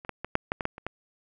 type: clicks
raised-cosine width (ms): 0.5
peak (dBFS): -28 / -17 / -18 / -7 / -11 / -15 / -12 / -26 / -16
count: 9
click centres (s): 0.049 / 0.093 / 0.246 / 0.354 / 0.519 / 0.608 / 0.654 / 0.781 / 0.866
effects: none